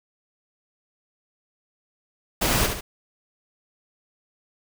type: noise with echo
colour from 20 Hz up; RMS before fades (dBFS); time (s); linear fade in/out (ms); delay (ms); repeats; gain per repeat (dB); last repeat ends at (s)
pink; -22; 2.41-2.67; 10; 70; 2; -6; 2.81
effects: none